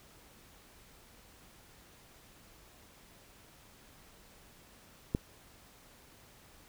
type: click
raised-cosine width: 3 ms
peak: -16 dBFS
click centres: 5.149 s
effects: pink hiss -59 dBFS RMS until 6.68 s